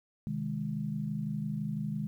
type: chord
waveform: sine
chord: Ab major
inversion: first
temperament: just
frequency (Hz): 129.78 / 155.74 / 207.7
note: C3 / Eb3 / Ab3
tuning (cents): -14 / +2 / 0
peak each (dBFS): -39 / -35 / -35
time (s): 0.27-2.07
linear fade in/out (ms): 0
effects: 11-bit